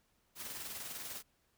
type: noise with tremolo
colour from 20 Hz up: white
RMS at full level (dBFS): -43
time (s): 0.35-1.23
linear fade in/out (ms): 50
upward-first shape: square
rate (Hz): 20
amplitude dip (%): 35
effects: pink hiss -75 dBFS RMS until 1.57 s